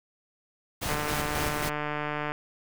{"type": "noise with tremolo", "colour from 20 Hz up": "pink", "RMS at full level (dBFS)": -31, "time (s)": [0.81, 1.7], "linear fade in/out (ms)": 20, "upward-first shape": "square", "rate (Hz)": 3.7, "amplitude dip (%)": 40}
{"type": "click train", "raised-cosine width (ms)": 0.5, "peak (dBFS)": -16, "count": 214, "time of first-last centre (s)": [0.89, 2.32], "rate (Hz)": 149}
{"effects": []}